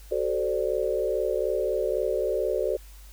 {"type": "chord", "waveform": "sine", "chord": "D dominant seventh", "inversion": "first", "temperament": "equal with one note detuned", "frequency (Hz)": [377.6, 440, 523.3, 587.3], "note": ["F#4", "A4", "C5", "D5"], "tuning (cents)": [35, 0, 0, 0], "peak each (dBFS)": -29, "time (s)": [0.11, 2.77], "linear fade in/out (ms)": 10, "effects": ["added 50 Hz sine -44 dBFS peak until 3.12 s", "white hiss -54 dBFS RMS until 3.12 s"]}